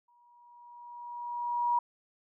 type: tone with exponential growth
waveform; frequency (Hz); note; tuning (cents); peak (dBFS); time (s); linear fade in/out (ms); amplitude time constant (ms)
sine; 959; A#5; +49; -23; 0.08-1.79; 5; 370
effects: none